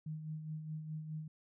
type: tone with tremolo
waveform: sine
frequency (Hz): 155.56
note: D#3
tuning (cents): 0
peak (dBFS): -38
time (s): 0.06-1.28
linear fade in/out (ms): 5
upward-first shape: sine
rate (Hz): 4.8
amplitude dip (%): 50
effects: none